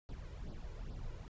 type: noise with flanger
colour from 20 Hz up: brown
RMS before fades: -45 dBFS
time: 0.09-1.28 s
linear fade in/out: 0 ms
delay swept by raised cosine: 0.21 to 2.11 ms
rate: 2.4 Hz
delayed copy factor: +0.75
effects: resampled to 16000 Hz